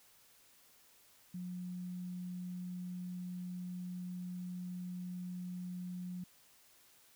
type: tone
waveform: sine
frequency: 180 Hz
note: F#3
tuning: 47 cents flat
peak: -40 dBFS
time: 1.34-6.24 s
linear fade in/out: 5 ms
effects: white hiss -65 dBFS RMS until 7.15 s